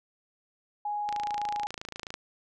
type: tone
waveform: sine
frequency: 830.6 Hz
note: G#5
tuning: in tune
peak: -29 dBFS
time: 0.85-1.67 s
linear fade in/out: 5 ms
type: click train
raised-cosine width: 0.2 ms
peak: -20 dBFS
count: 30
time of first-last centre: 1.09-2.141 s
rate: 27.6 Hz
effects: none